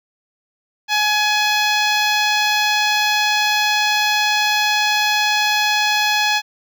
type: tone with notch filter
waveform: 10% pulse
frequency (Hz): 842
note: G#5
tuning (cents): +24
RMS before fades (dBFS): -17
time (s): 0.88-6.42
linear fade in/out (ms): 50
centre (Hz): 11000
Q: 0.65
effects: none